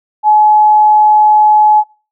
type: tone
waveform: sine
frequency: 850 Hz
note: G#5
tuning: 40 cents sharp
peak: -4 dBFS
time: 0.23-1.84 s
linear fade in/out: 50 ms
effects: noise-tail reverb RT60 0.4 s tail -25 dB re dry